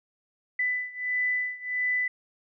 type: beating tone pair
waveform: sine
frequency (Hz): 1994 / 1995.5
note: B6 / B6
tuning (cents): +16 / +17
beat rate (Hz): 1.5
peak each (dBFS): -28 / -30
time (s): 0.59-2.08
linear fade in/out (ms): 5
effects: none